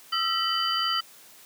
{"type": "tone cluster", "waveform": "sine", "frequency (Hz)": [1258, 1341, 1930, 3021, 4708], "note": ["D#6", "E6", "B6", "F#7", "D8"], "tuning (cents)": [19, 29, -40, 35, 3], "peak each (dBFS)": [-34, -28, -36, -27, -31], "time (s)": [0.12, 1.01], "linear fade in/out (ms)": 10, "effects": ["white hiss -51 dBFS RMS until 1.45 s", "high-pass 150 Hz 12 dB/octave"]}